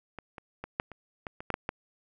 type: clicks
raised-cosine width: 0.5 ms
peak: -25 / -27 / -22 / -12 / -29 / -21 / -25 / -14 / -13 / -15 dBFS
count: 10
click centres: 0.187 / 0.382 / 0.64 / 0.799 / 0.917 / 1.268 / 1.405 / 1.503 / 1.541 / 1.691 s
effects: none